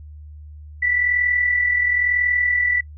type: tone with amplitude modulation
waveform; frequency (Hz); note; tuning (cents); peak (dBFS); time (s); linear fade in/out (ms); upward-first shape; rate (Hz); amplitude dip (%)
sine; 1968; B6; -7; -14; 0.82-2.81; 10; sine; 41; 50
effects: noise-tail reverb RT60 0.1 s tail -25 dB re dry + added 75 Hz sine -36 dBFS peak until 2.97 s